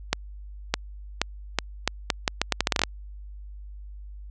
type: accelerating click train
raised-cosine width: 0.2 ms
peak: -3 dBFS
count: 16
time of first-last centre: 0.13-2.836 s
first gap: 610 ms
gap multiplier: 0.78
effects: added 50 Hz sine -38 dBFS peak until 4.3 s + resampled to 24000 Hz